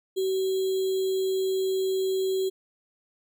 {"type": "tone with sample-and-hold", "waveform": "sine", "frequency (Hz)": 379.9, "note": "F#4", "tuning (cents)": 46, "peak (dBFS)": -23, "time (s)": [0.16, 2.5], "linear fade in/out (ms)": 20, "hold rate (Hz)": 3675, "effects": []}